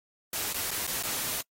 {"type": "noise with dropouts", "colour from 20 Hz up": "white", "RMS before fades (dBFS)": -32, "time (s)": [0.33, 1.41], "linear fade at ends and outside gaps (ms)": 2, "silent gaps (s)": [[0.528, 0.543], [0.708, 0.713], [0.868, 0.875], [1.024, 1.034]], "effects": ["noise-tail reverb RT60 0.1 s tail -24 dB re dry", "AAC 48 kbps"]}